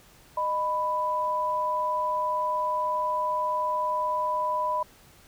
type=tone pair together; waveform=sine; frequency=613.8 / 992 Hz; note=D#5 / B5; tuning=-24 / +7 cents; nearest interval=minor sixth; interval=831 cents; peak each=-31 / -25 dBFS; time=0.37-4.83 s; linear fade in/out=5 ms; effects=pink hiss -55 dBFS RMS until 5.27 s